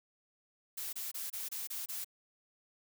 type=noise bursts; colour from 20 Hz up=blue; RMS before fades=-40 dBFS; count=7; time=0.77-2.046 s; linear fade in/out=10 ms; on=160 ms; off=26 ms; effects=none